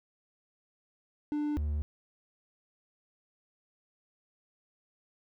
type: tone pair in turn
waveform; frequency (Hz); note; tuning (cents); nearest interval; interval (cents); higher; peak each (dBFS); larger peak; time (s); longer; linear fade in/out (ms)
triangle; 296.8 / 74.38; D4 / D2; +18 / +23; 2 octaves; 2395; first; -27; neither; 1.32-1.57 / 1.57-1.82; neither; 0
effects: none